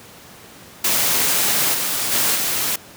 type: noise with level steps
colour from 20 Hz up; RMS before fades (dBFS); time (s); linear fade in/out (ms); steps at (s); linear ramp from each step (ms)
white; -18 / -22 / -18 / -21; 0.84-2.76; 5; 1.73 / 2.11 / 2.34; 20
effects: pink hiss -42 dBFS RMS until 2.96 s + high-pass 100 Hz 12 dB/octave